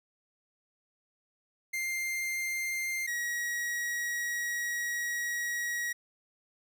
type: tone pair in turn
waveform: 45% pulse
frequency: 2102 / 1906.3 Hz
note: C7 / A#6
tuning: +7 / +38 cents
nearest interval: major second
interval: 169 cents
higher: first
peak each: -31 / -31 dBFS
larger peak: neither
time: 1.73-3.07 / 3.07-5.93 s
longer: second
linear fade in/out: 10 ms
effects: none